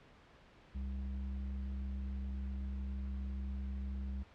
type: tone with low-pass filter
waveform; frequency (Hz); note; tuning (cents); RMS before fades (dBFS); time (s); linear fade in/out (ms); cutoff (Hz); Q
square; 66.4; C2; +26; -40; 0.74-4.24; 20; 150; 8.4
effects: pink hiss -61 dBFS RMS until 4.34 s + low-pass 3000 Hz 12 dB/octave